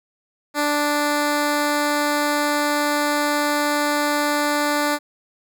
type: tone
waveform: 10% pulse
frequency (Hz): 293.7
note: D4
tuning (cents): 0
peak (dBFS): -10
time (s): 0.54-4.99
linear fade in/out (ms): 50
effects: none